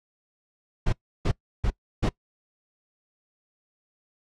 brown noise bursts, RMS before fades -22 dBFS, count 4, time 0.86-2.092 s, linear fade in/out 10 ms, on 68 ms, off 320 ms, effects noise-tail reverb RT60 0.1 s tail -22 dB re dry + low-pass 6000 Hz 12 dB/octave

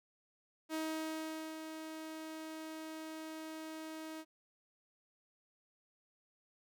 sawtooth tone with ADSR envelope, 316.5 Hz, D#4, 30 cents sharp, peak -32 dBFS, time 0.69-4.25 s, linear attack 52 ms, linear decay 820 ms, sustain -8 dB, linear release 53 ms, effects none

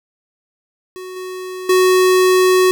square tone with level steps, 370 Hz, F#4, in tune, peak -29 / -26 / -10 dBFS, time 0.96-2.71 s, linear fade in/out 0 ms, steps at 1.16 / 1.69 s, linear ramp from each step 5 ms, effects none

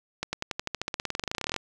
accelerating click train, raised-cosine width 0.2 ms, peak -12 dBFS, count 27, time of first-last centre 0.23-1.563 s, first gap 100 ms, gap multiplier 0.94, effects none

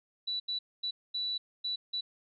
sine tone bursts at uneven times, 3951 Hz, B7, in tune, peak -31 dBFS, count 6, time 0.27-0.4 / 0.48-0.59 / 0.83-0.91 / 1.14-1.38 / 1.64-1.76 / 1.93-2.01 s, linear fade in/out 10 ms, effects none

